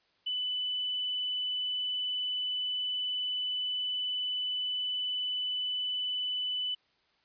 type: tone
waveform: sine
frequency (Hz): 2993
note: F#7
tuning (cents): +19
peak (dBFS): -30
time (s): 0.26-6.75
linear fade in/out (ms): 10
effects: white hiss -70 dBFS RMS until 7.24 s + resampled to 11025 Hz